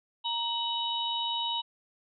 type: tone cluster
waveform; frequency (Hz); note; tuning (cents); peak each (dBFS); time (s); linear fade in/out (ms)
sine; 934 / 2982 / 3795; A#5 / F#7 / A#7; +3 / +13 / +30; -33 / -33 / -33; 0.24-1.62; 20
effects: none